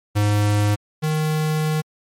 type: tone pair in turn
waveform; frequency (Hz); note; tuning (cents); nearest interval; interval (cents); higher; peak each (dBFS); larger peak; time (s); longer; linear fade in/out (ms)
square; 103.83 / 154.94; G#2 / D#3; 0 / -7; perfect fifth; 693; second; -16 / -19; first; 0.15-0.76 / 1.02-1.82; second; 20
effects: MP3 64 kbps